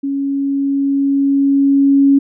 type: tone with level ramp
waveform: sine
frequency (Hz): 277.2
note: C#4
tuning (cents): 0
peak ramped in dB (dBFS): -16 to -6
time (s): 0.03-2.19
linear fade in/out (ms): 10
effects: none